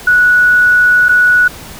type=tone with dropouts; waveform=sine; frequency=1470 Hz; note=F#6; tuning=12 cents flat; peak=-5 dBFS; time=0.07-1.48 s; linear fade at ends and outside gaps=5 ms; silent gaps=1.085-1.091 s; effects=pink hiss -31 dBFS RMS until 1.79 s